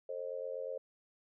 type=tone with amplitude modulation; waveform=sine; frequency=531 Hz; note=C5; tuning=25 cents sharp; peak=-33 dBFS; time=0.09-0.78 s; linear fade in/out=5 ms; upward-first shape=sine; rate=88.3 Hz; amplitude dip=100%; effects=none